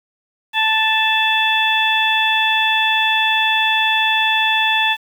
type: harmonic tone with a mistuned harmonic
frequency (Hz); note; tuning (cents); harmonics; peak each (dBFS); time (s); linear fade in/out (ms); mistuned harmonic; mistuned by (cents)
880; A5; 0; 1 / 2 / 3 / 4; -19 / -19 / -19 / -19; 0.53-4.97; 50; 4; -36
effects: 7-bit